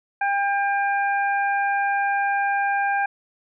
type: harmonic tone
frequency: 800 Hz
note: G5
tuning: 35 cents sharp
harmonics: 1 / 2 / 3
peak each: -21 / -24 / -32 dBFS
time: 0.21-3.06 s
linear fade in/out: 5 ms
effects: none